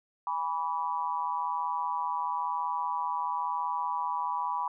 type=tone with amplitude modulation; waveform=sine; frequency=983 Hz; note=B5; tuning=8 cents flat; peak=-24 dBFS; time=0.27-4.68 s; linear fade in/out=2 ms; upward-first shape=sine; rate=161 Hz; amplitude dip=100%; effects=none